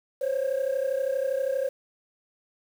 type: tone pair together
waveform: sine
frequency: 520 / 552.5 Hz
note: C5 / C#5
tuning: -11 / -6 cents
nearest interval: minor second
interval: 105 cents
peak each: -25 dBFS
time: 0.21-1.69 s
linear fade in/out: 10 ms
effects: tanh soft clip ceiling -21 dBFS + 8-bit